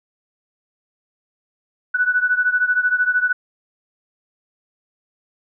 sine beating tone pair, 1480 / 1493 Hz, F#6 / F#6, 0 / +15 cents, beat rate 13 Hz, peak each -17 / -20 dBFS, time 1.94-3.33 s, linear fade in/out 10 ms, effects none

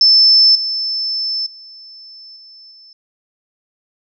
sine tone with level steps, 5280 Hz, E8, 2 cents sharp, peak -6 / -17 / -35 / -38 / -40 dBFS, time 0.01-2.93 s, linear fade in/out 2 ms, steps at 0.55 / 1.46 / 2.36 / 2.71 s, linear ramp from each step 5 ms, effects none

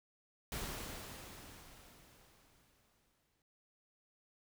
pink noise with exponential decay, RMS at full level -41 dBFS, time 0.52-3.42 s, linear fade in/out 1 ms, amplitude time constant 630 ms, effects none

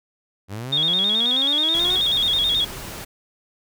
sawtooth linear sweep, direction up, 92.6 to 380 Hz, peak -25 dBFS, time 0.48-2 s, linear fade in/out 50 ms
sine tone with vibrato, 3496 Hz, A7, 12 cents flat, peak -17 dBFS, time 0.72-2.65 s, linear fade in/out 10 ms, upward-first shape square, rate 9.3 Hz, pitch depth 80 cents each way
pink noise, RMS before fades -34 dBFS, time 1.74-3.05 s, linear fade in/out 10 ms
effects none

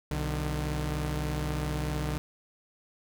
sawtooth tone pair together, 63.4 / 150.79 Hz, B1 / D3, +46 / +46 cents, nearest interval octave + minor third, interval 1500 cents, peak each -28 dBFS, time 0.11-2.18 s, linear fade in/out 0 ms, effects none

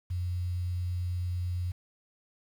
sine tone with quantisation, 89.1 Hz, F2, 35 cents sharp, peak -29 dBFS, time 0.1-1.72 s, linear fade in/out 10 ms, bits 9, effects none

